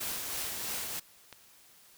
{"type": "noise with tremolo", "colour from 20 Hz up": "white", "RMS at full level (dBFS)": -35, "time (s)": [0, 1], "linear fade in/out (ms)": 10, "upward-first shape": "triangle", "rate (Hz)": 3.1, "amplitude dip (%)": 35}
{"type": "click", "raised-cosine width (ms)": 0.2, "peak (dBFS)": -28, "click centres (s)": 1.327}
{"effects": ["white hiss -59 dBFS RMS until 1.97 s"]}